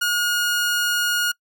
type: tone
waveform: sawtooth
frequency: 1436 Hz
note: F6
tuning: 48 cents sharp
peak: -15 dBFS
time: 0.01-1.32 s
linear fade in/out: 10 ms
effects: noise-tail reverb RT60 0.1 s tail -26 dB re dry